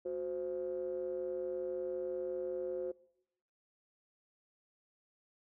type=ring-modulated tone; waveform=triangle; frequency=77.78 Hz; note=D#2; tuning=in tune; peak=-30 dBFS; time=0.05-2.92 s; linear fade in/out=10 ms; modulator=444 Hz; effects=noise-tail reverb RT60 0.9 s tail -24 dB re dry + tanh soft clip ceiling -27 dBFS